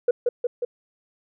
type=tone with echo; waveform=sine; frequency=485.2 Hz; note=B4; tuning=31 cents flat; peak=-13 dBFS; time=0.08-0.11 s; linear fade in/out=5 ms; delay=180 ms; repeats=3; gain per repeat=-3 dB; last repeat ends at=0.65 s; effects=tanh soft clip ceiling -12 dBFS